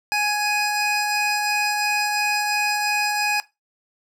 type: tone pair together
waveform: 25% pulse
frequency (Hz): 834.3 / 2500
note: G#5 / D#7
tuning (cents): +8 / +8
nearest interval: octave + perfect fifth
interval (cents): 1900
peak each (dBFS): -18 / -20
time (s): 0.12-3.4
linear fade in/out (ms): 0
effects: noise-tail reverb RT60 0.2 s tail -17 dB re dry + low-pass 12000 Hz 12 dB/octave